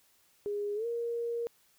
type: tone with pitch glide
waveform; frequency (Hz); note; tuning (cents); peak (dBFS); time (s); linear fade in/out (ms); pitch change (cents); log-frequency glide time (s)
sine; 410.8 to 469.2; G#4 to A#4; -19 to +11; -31; 0.46-1.47; 0; +230; 0.75-0.86
effects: white hiss -67 dBFS RMS until 1.78 s